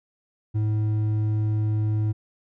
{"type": "tone with hard clipping", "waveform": "sine", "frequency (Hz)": 107.3, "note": "A2", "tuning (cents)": -43, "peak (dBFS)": -22, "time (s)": [0.54, 2.13], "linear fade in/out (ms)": 20, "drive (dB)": 5, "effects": []}